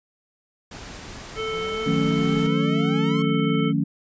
pink noise, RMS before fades -38 dBFS, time 0.71-2.47 s, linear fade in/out 5 ms
harmonic tone, 440 Hz, A4, in tune, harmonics 1 / 3 / 5 / 7, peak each -27 / -32 / -34 / -35 dBFS, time 1.35-3.73 s, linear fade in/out 50 ms
sawtooth exponential sweep, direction up, 162.4 to 1101 Hz, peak -33 dBFS, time 1.53-3.22 s, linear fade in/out 0 ms
sine chord, D# half-diminished seventh, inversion none, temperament equal with one note detuned, 155.56 / 180.98 / 220 / 277.2 Hz, D#3 / F#3 / A3 / C#4, 0 / -38 / 0 / 0 cents, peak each -24 / -26 / -25 / -24 dBFS, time 1.86-3.84 s, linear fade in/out 10 ms
effects resampled to 16000 Hz

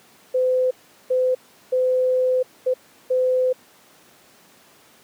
sine tone bursts at uneven times, 510 Hz, C5, 44 cents flat, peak -16 dBFS, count 5, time 0.34-0.71 / 1.1-1.35 / 1.72-2.43 / 2.66-2.74 / 3.1-3.53 s, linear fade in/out 10 ms, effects pink hiss -52 dBFS RMS until 5.03 s + high-pass 200 Hz 12 dB/octave

